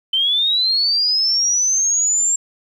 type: linear sweep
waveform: sine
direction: up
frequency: 3060 to 7459 Hz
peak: -14 dBFS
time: 0.13-2.36 s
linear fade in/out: 5 ms
effects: 8-bit